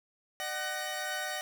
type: tone cluster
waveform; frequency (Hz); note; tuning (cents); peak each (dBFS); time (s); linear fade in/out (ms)
sawtooth; 604 / 751 / 1500 / 1873; D5 / F#5 / F#6 / A#6; +48 / +26 / +23 / +8; -37 / -35 / -36 / -35; 0.4-1.41; 0
effects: none